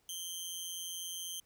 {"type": "tone with amplitude modulation", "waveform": "15% pulse", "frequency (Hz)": 3136, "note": "G7", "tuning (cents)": 0, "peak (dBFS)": -29, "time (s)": [0.09, 1.4], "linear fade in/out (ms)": 2, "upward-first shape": "sine", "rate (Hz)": 175, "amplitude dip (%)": 70, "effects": ["pink hiss -72 dBFS RMS until 1.45 s"]}